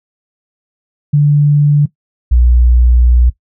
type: tone pair in turn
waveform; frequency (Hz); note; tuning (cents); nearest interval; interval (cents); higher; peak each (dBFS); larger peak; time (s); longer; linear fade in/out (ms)
sine; 146.3 / 60.58; D3 / B1; -6 / -33; octave + minor third; 1527; first; -5; neither; 1.13-1.86 / 2.31-3.3; second; 10
effects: noise-tail reverb RT60 0.1 s tail -17 dB re dry